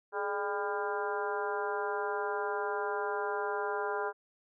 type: harmonic tone with a mistuned harmonic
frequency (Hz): 200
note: G3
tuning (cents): +35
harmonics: 2 / 3 / 4 / 5 / 6 / 7 / 8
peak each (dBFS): -35 / -41 / -38 / -38 / -45 / -39 / -44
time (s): 0.12-4.13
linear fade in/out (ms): 50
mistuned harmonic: 2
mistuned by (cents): +82
effects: none